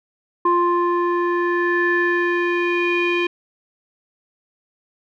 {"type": "tone with low-pass filter sweep", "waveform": "square", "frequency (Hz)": 349.2, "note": "F4", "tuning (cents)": 0, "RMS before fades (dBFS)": -19, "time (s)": [0.45, 3.27], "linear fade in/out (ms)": 5, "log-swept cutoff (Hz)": [1100, 2700], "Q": 5.7, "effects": []}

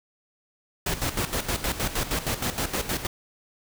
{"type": "noise with tremolo", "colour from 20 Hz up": "pink", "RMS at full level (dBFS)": -26, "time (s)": [0.86, 3.07], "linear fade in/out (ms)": 5, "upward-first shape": "square", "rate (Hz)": 6.4, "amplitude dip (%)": 70, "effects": []}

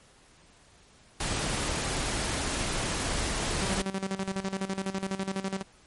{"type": "noise", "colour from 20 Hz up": "pink", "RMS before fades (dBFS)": -30, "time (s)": [1.2, 3.82], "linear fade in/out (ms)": 5}
{"type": "tone with tremolo", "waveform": "sawtooth", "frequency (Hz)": 192.7, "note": "G3", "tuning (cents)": -29, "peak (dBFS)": -24, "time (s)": [3.61, 5.63], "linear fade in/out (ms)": 20, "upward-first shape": "square", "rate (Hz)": 12, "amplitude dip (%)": 75}
{"effects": ["pink hiss -58 dBFS RMS until 5.86 s", "MP3 48 kbps"]}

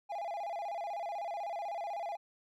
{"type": "tone with vibrato", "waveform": "triangle", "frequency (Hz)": 744, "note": "F#5", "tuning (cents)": 9, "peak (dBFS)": -34, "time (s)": [0.09, 2.17], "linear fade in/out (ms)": 20, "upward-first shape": "square", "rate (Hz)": 16, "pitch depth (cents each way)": 160, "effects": []}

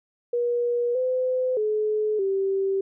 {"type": "tone with pitch steps", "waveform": "sine", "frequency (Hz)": [480.3, 510, 427.3, 388.6], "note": ["B4", "C5", "G#4", "G4"], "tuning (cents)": [-48, -44, 49, -15], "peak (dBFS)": -21, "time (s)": [0.33, 2.81], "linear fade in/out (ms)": 5, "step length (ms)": 620, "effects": []}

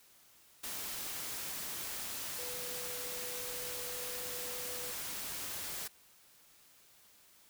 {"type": "tone in noise", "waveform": "sine", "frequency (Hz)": 493.9, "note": "B4", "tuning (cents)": 0, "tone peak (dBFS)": -47, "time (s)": [2.38, 4.92], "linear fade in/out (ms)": 10, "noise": "white", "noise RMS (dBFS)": -41, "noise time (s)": [0.63, 5.88], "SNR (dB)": -9, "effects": ["white hiss -63 dBFS RMS until 7.49 s"]}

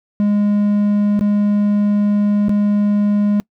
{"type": "tone with dropouts", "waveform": "triangle", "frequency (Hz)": 206, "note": "G#3", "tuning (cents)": -14, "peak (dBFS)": -10, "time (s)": [0.2, 3.4], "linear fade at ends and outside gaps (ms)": 0, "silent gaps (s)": [[1.193, 1.21], [2.484, 2.494]], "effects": ["noise-tail reverb RT60 0.1 s tail -25 dB re dry"]}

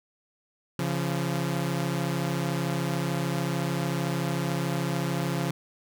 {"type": "tone pair together", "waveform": "sawtooth", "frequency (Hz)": [138.59, 172.13], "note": ["C#3", "F3"], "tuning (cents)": [0, -25], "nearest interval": "major third", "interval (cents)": 375, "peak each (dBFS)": -25, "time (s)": [0.79, 5.51], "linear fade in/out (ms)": 2, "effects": []}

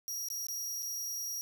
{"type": "tone with dropouts", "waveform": "sawtooth", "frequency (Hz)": 5690, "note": "F8", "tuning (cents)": 31, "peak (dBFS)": -33, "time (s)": [0.08, 1.41], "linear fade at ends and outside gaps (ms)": 0, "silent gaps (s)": [[0.286, 0.302], [0.468, 0.485], [0.824, 0.829]], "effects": []}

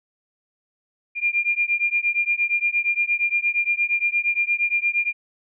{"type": "beating tone pair", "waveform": "sine", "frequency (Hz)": [2398, 2406.6], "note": ["D7", "D7"], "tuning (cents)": [36, 42], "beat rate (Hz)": 8.6, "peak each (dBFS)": [-22, -22], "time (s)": [1.15, 5.13], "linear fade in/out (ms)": 50, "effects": []}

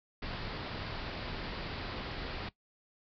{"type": "low-pass noise", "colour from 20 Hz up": "pink", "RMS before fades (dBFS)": -40, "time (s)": [0.22, 2.49], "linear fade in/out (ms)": 5, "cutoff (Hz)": 5000, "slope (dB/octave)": 96, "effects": ["noise-tail reverb RT60 0.1 s tail -18 dB re dry"]}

